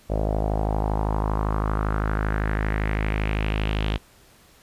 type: tone with low-pass filter sweep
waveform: sawtooth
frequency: 52.6 Hz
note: G#1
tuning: 23 cents sharp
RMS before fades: -24 dBFS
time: 0.09-3.98 s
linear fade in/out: 20 ms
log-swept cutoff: 600 to 3300 Hz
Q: 3.4
effects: pink hiss -54 dBFS RMS until 4.62 s + resampled to 32000 Hz